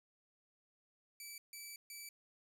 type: tone bursts at uneven times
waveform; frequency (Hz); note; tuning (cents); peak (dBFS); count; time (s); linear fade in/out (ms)
10% pulse; 2310; D7; -29; -39; 3; 1.2-1.38 / 1.53-1.76 / 1.9-2.09; 2
effects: none